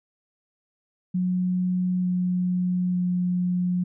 sine tone with pitch steps, 181.9 / 180.64 / 179.4 Hz, F#3 / F#3 / F3, -29 / -41 / +47 cents, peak -21 dBFS, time 1.14-3.84 s, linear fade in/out 10 ms, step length 900 ms, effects none

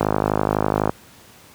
click train, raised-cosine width 1 ms, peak -3 dBFS, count 47, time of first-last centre 0.01-0.895 s, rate 52 Hz, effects pink hiss -47 dBFS RMS until 1.54 s + high-pass 80 Hz 12 dB/octave

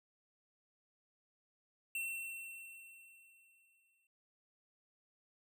square tone with exponential decay, 2707 Hz, E7, 45 cents sharp, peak -37 dBFS, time 1.95-4.07 s, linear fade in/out 2 ms, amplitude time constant 460 ms, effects none

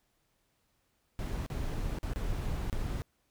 brown noise with dropouts, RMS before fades -34 dBFS, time 1.19-3.02 s, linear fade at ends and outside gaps 0 ms, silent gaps 1.463-1.501 / 1.986-2.031 / 2.135-2.16 / 2.698-2.728 s, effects pink hiss -75 dBFS RMS until 3.3 s

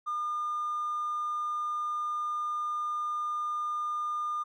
sine tone with hard clipping, 1210 Hz, D#6, 49 cents flat, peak -30 dBFS, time 0.06-4.44 s, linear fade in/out 20 ms, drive 1 dB, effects none

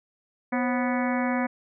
harmonic tone with a mistuned harmonic, 246.9 Hz, B3, in tune, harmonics 1 / 2 / 3 / 4 / 5 / 6 / 7 / 8 / 9, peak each -25 / -32 / -32 / -34 / -38 / -38 / -36 / -38 / -37 dBFS, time 0.52-1.47 s, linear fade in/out 10 ms, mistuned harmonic 2, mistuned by +130 cents, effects none

